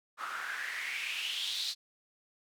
white noise with band-pass filter sweep, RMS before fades -37 dBFS, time 0.17-1.75 s, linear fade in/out 50 ms, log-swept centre 1200 to 4300 Hz, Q 5.4, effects none

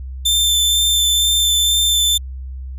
sawtooth tone with vibrato, 3555 Hz, A7, 17 cents sharp, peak -10 dBFS, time 0.25-2.18 s, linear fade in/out 10 ms, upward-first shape sine, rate 2.1 Hz, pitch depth 11 cents each way, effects added 65 Hz sine -26 dBFS peak until 2.78 s

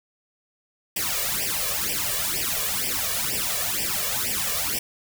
white noise with flanger, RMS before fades -26 dBFS, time 0.96-4.79 s, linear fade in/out 5 ms, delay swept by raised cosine 0.37 to 1.77 ms, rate 2.1 Hz, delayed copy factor +1, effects none

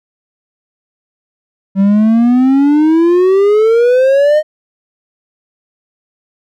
triangle exponential sweep, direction up, 191.3 to 622.3 Hz, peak -4 dBFS, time 1.75-4.43 s, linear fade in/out 50 ms, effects none

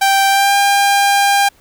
sawtooth tone with pitch glide, 784 to 800.9 Hz, G5 to G5, 0 to +37 cents, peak -6 dBFS, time 0.01-1.49 s, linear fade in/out 10 ms, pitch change +37 cents, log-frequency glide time 0.28-0.56 s, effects pink hiss -51 dBFS RMS until 1.6 s

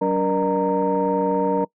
sine tone cluster, 188.2 / 286.5 / 473 / 602 / 925 Hz, F#3 / D4 / A#4 / D5 / A#5, +30 / -43 / +25 / +43 / -14 cents, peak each -25 / -24 / -21 / -26 / -23 dBFS, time 0.01-1.65 s, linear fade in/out 10 ms, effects noise-tail reverb RT60 0.1 s tail -23 dB re dry + tanh soft clip ceiling -10 dBFS

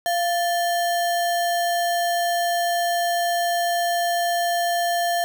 sine tone with sample-and-hold, 692 Hz, F5, 16 cents flat, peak -19 dBFS, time 0.06-5.24 s, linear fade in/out 0 ms, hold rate 2450 Hz, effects none

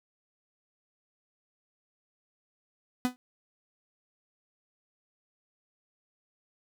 45% pulse tone with exponential decay, 250 Hz, B3, 21 cents sharp, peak -21 dBFS, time 3.05-3.16 s, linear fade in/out 0 ms, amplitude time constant 23 ms, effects none

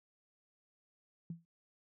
sine tone with exponential decay, 167.5 Hz, E3, 28 cents sharp, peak -36 dBFS, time 1.3-1.45 s, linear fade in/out 2 ms, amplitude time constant 32 ms, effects high-pass 100 Hz 12 dB/octave

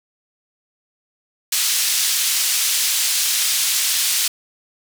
pink band-pass noise, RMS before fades -19 dBFS, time 1.52-4.28 s, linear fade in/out 5 ms, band 3700 to 14000 Hz, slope 12 dB/octave, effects none

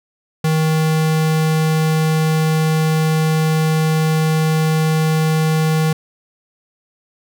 square tone, 157.7 Hz, D#3, 24 cents sharp, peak -14 dBFS, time 0.44-5.93 s, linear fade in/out 5 ms, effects none

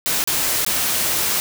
white noise with dropouts, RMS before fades -20 dBFS, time 0.06-1.4 s, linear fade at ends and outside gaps 0 ms, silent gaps 0.24-0.274 / 0.648-0.664 s, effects none

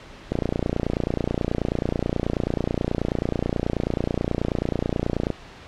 click train, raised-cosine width 2 ms, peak -9 dBFS, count 147, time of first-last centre 0.32-5.303 s, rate 29.3 Hz, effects pink hiss -43 dBFS RMS until 5.67 s + low-pass 4000 Hz 12 dB/octave

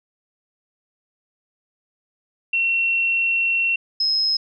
sine tone pair in turn, 2721 / 5137 Hz, F7 / E8, -46 / -46 cents, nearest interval major seventh, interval 1100 cents, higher second, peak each -17 dBFS, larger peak neither, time 2.53-3.76 / 4-4.37 s, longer first, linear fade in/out 5 ms, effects none

